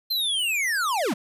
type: linear sweep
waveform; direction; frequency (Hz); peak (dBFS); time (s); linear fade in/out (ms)
square; down; 4186 to 164.81; -23; 0.1-1.14; 10
effects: resampled to 32000 Hz + 10-bit